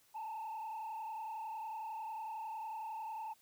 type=tone with frequency modulation; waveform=sine; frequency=880 Hz; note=A5; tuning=in tune; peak=-38 dBFS; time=0.14-3.34 s; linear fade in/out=20 ms; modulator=31 Hz; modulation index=1.1; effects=tanh soft clip ceiling -39 dBFS + white hiss -69 dBFS RMS until 3.41 s